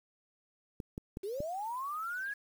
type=clicks; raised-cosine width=3 ms; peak=-26 dBFS; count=4; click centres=0.802 / 0.979 / 1.171 / 1.404 s
type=linear sweep; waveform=sine; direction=up; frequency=369.4 to 1688 Hz; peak=-35 dBFS; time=1.23-2.34 s; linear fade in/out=10 ms
effects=9-bit